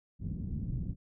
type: low-pass noise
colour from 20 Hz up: white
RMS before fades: -36 dBFS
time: 0.19-0.96 s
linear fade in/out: 50 ms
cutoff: 190 Hz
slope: 24 dB/octave
effects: none